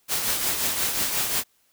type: noise with tremolo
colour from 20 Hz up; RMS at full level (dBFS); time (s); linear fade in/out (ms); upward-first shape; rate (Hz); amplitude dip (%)
white; -23; 0.08-1.44; 50; triangle; 5.6; 50
effects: white hiss -65 dBFS RMS until 1.72 s